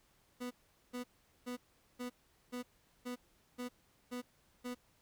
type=tone bursts; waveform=30% pulse; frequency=246.9 Hz; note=B3; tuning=in tune; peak=-37 dBFS; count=9; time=0.4-4.75 s; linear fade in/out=20 ms; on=110 ms; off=420 ms; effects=pink hiss -71 dBFS RMS until 5.01 s